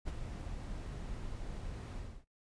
brown noise with ADSR envelope, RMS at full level -36 dBFS, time 0.05-2.25 s, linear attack 30 ms, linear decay 32 ms, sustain -6 dB, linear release 280 ms, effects noise-tail reverb RT60 0.1 s tail -18 dB re dry + resampled to 22050 Hz

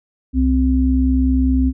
sine tone pair together, 65 / 260 Hz, C2 / C4, -11 / -11 cents, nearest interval 2 octaves, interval 2400 cents, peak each -15 dBFS, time 0.33-1.73 s, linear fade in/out 50 ms, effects none

